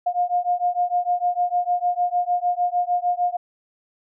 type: beating tone pair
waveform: sine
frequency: 708 / 714.6 Hz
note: F5 / F5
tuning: +23 / +40 cents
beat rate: 6.6 Hz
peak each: -22 dBFS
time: 0.06-3.37 s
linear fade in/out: 10 ms
effects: none